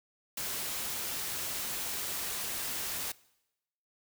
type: noise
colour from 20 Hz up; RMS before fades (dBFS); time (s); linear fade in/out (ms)
white; -36; 0.37-3.12; 5
effects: noise-tail reverb RT60 0.9 s tail -22 dB re dry